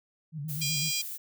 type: tone with vibrato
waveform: sine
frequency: 150 Hz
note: D3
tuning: 37 cents sharp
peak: -33 dBFS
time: 0.32-0.92 s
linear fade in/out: 50 ms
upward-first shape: square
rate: 8 Hz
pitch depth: 89 cents each way
type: noise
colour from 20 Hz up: violet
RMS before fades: -38 dBFS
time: 0.48-1.18 s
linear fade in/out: 20 ms
type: harmonic tone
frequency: 806 Hz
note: G5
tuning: 48 cents sharp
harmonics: 3 / 4 / 5 / 6 / 7 / 8 / 9 / 10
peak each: -36 / -36 / -41 / -33 / -37 / -45 / -37 / -37 dBFS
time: 0.61-1.02 s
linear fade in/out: 10 ms
effects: none